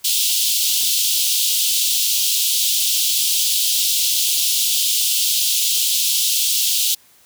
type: high-pass noise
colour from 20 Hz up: pink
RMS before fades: -18 dBFS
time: 0.04-6.95 s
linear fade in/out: 10 ms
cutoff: 3000 Hz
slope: 48 dB/octave
effects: white hiss -52 dBFS RMS until 7.25 s